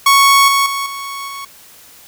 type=tone with level steps; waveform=sawtooth; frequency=1108.7 Hz; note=C#6; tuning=in tune; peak=-3 / -7 / -14 / -20 / -22 dBFS; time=0.06-1.45 s; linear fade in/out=5 ms; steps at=0.48 / 0.66 / 0.86 / 1.28 s; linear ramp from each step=2 ms; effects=white hiss -42 dBFS RMS until 2.07 s